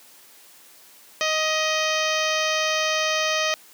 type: harmonic tone with a mistuned harmonic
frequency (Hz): 625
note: D#5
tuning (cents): +8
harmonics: 1 / 2 / 3 / 4 / 5 / 6 / 7 / 8 / 9 / 10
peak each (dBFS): -26 / -28 / -28 / -28 / -29 / -34 / -35 / -34 / -35 / -34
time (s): 1.21-3.54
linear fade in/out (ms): 0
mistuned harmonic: 3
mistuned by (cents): +16
effects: white hiss -50 dBFS RMS until 3.73 s + high-pass 200 Hz 12 dB/octave